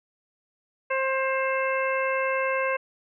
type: harmonic tone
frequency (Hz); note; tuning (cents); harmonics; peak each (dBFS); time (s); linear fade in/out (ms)
530; C5; +22; 1 / 2 / 3 / 4 / 5; -26 / -29 / -31 / -32 / -33; 0.9-2.77; 10
effects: none